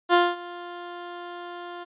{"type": "tone with ADSR envelope", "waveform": "15% pulse", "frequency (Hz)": 350.2, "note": "F4", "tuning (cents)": 5, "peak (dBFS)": -8, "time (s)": [0.09, 1.85], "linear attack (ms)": 45, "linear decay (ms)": 220, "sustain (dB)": -21, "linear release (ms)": 24, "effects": ["resampled to 8000 Hz"]}